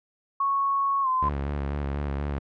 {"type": "tone with pitch glide", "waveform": "sine", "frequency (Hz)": [1105, 1031], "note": ["C#6", "C6"], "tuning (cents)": [-6, -26], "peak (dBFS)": -21, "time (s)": [0.4, 1.29], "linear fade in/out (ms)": 5, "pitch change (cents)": -120, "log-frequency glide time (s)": [1.02, 1.08]}
{"type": "tone with vibrato", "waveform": "sawtooth", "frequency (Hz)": 71, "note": "C#2", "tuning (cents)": 42, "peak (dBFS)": -23, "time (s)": [1.22, 2.39], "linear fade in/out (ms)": 10, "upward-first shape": "square", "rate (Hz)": 4.1, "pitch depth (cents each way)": 36}
{"effects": ["low-pass 2000 Hz 12 dB/octave"]}